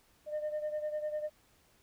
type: beating tone pair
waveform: sine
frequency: 604 / 614 Hz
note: D5 / D#5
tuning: +48 / -23 cents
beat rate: 10 Hz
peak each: -33 / -38 dBFS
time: 0.26-1.3 s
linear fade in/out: 50 ms
effects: tanh soft clip ceiling -30 dBFS + pink hiss -67 dBFS RMS until 1.82 s